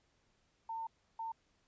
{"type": "tone bursts at uneven times", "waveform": "sine", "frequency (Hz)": 903, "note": "A5", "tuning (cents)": 45, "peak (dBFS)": -38, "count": 2, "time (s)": [[0.69, 0.87], [1.19, 1.32]], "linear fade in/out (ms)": 5, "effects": ["pink hiss -75 dBFS RMS until 1.67 s", "resampled to 16000 Hz"]}